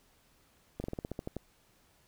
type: slowing click train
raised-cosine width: 2 ms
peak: -23 dBFS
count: 10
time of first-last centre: 0.8-1.367 s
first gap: 40 ms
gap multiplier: 1.11
effects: pink hiss -67 dBFS RMS until 2.07 s